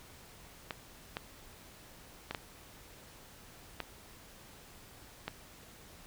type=clicks; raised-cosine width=0.3 ms; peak=-20 dBFS; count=6; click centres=0.708 / 1.169 / 2.31 / 2.348 / 3.803 / 5.28 s; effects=pink hiss -55 dBFS RMS until 6.06 s